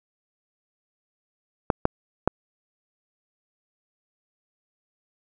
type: clicks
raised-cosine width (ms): 1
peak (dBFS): -4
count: 3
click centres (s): 1.702 / 1.854 / 2.276
effects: none